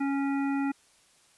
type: harmonic tone with a mistuned harmonic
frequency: 277.2 Hz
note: C#4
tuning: in tune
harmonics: 1 / 3 / 5 / 7 / 9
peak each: -26 / -36 / -40 / -43 / -45 dBFS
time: 0-0.72 s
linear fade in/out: 10 ms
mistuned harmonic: 9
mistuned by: -27 cents
effects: white hiss -62 dBFS RMS until 1.37 s + resampled to 24000 Hz